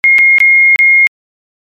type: tone with dropouts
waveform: sine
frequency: 2141 Hz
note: C7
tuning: 39 cents sharp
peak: -3 dBFS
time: 0.04-1.07 s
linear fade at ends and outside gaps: 0 ms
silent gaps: 0.184-0.189 / 0.384-0.403 / 0.76-0.79 s
effects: MP3 96 kbps